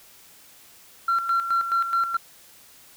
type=tone with tremolo; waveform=sine; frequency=1364 Hz; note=F6; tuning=41 cents flat; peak=-17 dBFS; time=1.08-2.17 s; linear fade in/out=5 ms; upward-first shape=square; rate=4.7 Hz; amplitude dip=65%; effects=tanh soft clip ceiling -16 dBFS + white hiss -51 dBFS RMS until 2.96 s